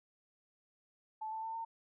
sine tone with pitch steps, 872 / 884.2 / 896.5 / 909 Hz, A5 / A5 / A5 / A#5, -16 / +8 / +32 / -44 cents, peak -38 dBFS, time 1.21-1.65 s, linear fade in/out 10 ms, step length 110 ms, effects none

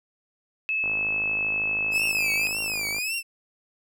sine tone, 2600 Hz, E7, 24 cents flat, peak -23 dBFS, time 0.69-2.47 s, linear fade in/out 0 ms
click train, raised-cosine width 1 ms, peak -25 dBFS, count 114, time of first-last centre 0.84-2.984 s, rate 52.7 Hz
sawtooth tone with vibrato, 2489 Hz, D#7, in tune, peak -23 dBFS, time 1.91-3.23 s, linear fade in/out 50 ms, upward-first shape triangle, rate 1.8 Hz, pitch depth 190 cents each way
effects none

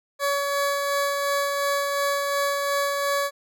20% pulse tone with tremolo, 565 Hz, C#5, 33 cents sharp, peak -16 dBFS, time 0.19-3.31 s, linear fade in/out 50 ms, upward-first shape sine, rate 2.8 Hz, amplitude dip 30%, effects none

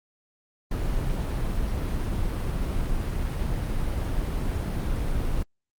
brown noise, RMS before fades -26 dBFS, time 0.71-5.43 s, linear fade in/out 5 ms, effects Opus 32 kbps

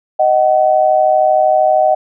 sine tone pair together, 622.3 / 755.2 Hz, D#5 / F#5, 0 / +35 cents, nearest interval minor third, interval 335 cents, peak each -11 dBFS, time 0.19-1.95 s, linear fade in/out 10 ms, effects none

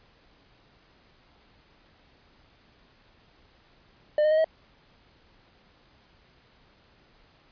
triangle tone with pitch steps, 602 / 613.9 / 626.1 / 638.5 Hz, D5 / D#5 / D#5 / D#5, +43 / -23 / +11 / +45 cents, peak -17 dBFS, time 4.18-4.444 s, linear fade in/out 2 ms, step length 66 ms, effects pink hiss -60 dBFS RMS until 7.51 s + resampled to 11025 Hz

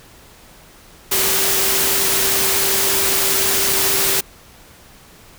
sine tone in noise, 389.7 Hz, G4, 10 cents flat, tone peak -27 dBFS, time 1.11-4.21 s, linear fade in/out 10 ms, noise white, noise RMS -17 dBFS, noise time 1.11-4.21 s, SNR -13 dB, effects pink hiss -45 dBFS RMS until 5.38 s

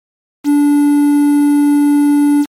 triangle tone with quantisation, 290 Hz, D4, 22 cents flat, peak -5 dBFS, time 0.44-2.46 s, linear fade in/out 50 ms, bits 5, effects MP3 64 kbps

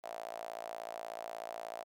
sawtooth tone with high-pass filter, 56.5 Hz, A1, 47 cents sharp, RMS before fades -44 dBFS, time 0.03-1.84 s, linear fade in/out 20 ms, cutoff 670 Hz, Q 7.1, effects none

